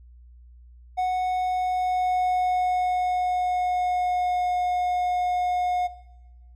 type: tone with pitch glide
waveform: triangle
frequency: 736 to 721.3 Hz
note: F#5 to F#5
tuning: -9 to -44 cents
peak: -19 dBFS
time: 0.97-5.88 s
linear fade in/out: 20 ms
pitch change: -35 cents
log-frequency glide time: 1.26-4.55 s
effects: noise-tail reverb RT60 1.0 s tail -17 dB re dry + added 60 Hz sine -46 dBFS peak until 6.55 s